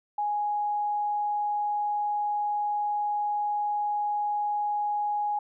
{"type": "tone", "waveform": "sine", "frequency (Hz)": 830.6, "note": "G#5", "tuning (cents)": 0, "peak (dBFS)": -25, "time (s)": [0.18, 5.39], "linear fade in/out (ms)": 5, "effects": []}